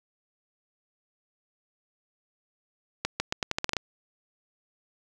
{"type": "accelerating click train", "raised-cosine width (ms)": 0.2, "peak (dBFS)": -9, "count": 10, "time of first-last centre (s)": [3.05, 3.767], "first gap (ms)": 150, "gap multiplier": 0.83, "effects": []}